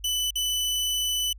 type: tone with dropouts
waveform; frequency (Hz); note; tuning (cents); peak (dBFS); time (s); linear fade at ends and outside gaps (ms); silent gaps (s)
sawtooth; 2991; F#7; +18; -21; 0.04-1.33; 5; 0.307-0.355
effects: added 50 Hz sine -42 dBFS peak until 1.38 s